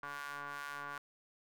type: ring-modulated tone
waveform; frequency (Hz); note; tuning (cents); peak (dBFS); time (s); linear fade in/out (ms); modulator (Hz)
sawtooth; 143.2; D3; -43; -35; 0.03-0.98; 2; 1290
effects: none